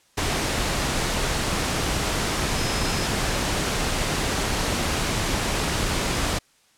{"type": "tone in noise", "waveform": "sine", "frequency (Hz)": 5120, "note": "D#8", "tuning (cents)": 49, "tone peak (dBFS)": -34, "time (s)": [2.54, 3.07], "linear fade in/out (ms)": 10, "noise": "pink", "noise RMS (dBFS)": -24, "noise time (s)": [0.17, 6.39], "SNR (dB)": -13, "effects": ["white hiss -60 dBFS RMS until 6.77 s", "low-pass 9000 Hz 12 dB/octave"]}